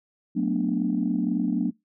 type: chord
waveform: sine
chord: B minor seventh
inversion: second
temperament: equal with one note detuned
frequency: 185 / 223.2 / 246.9 / 293.7 Hz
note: F#3 / A3 / B3 / D4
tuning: 0 / +25 / 0 / 0 cents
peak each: -27 dBFS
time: 0.35-1.71 s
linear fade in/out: 20 ms
effects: noise-tail reverb RT60 0.2 s tail -25 dB re dry + tanh soft clip ceiling -13 dBFS